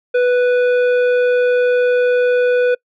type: tone with hard clipping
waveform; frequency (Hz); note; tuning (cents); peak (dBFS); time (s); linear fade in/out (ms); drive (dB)
triangle; 493.9; B4; 0; -13; 0.14-2.75; 10; 15
effects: noise-tail reverb RT60 0.1 s tail -26 dB re dry + low-pass 3000 Hz 12 dB/octave